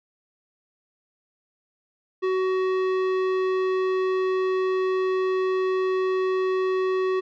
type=tone with tanh clipping; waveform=sine; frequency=374.7 Hz; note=F#4; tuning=22 cents sharp; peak=-23 dBFS; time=2.22-7.21 s; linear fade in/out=20 ms; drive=15 dB; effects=none